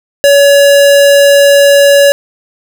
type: tone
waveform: square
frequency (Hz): 565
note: C#5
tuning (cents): +33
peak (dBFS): -3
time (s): 0.24-2.12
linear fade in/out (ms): 0
effects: 7-bit